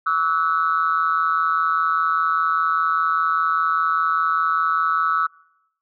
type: tone with amplitude modulation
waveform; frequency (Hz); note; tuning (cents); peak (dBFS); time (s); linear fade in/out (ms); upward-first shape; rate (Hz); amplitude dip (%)
sine; 1305; E6; -18; -12; 0.06-5.27; 10; sine; 165; 100
effects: noise-tail reverb RT60 0.9 s tail -26 dB re dry + tanh soft clip ceiling -8 dBFS